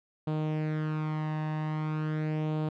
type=tone with flanger; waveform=sawtooth; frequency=154.6 Hz; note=D#3; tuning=11 cents flat; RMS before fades=-31 dBFS; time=0.27-2.69 s; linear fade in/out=5 ms; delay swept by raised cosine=0.26 to 1.1 ms; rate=0.42 Hz; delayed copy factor=+0.6; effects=low-pass 2000 Hz 12 dB/octave